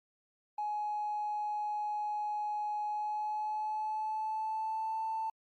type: tone with pitch glide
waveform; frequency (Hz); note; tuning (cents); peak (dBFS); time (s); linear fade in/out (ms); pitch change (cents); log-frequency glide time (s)
triangle; 840 to 886.4; G#5 to A5; +19 to +13; -29; 0.58-5.3; 5; +94; 2.86-5.04
effects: tanh soft clip ceiling -30 dBFS + Opus 48 kbps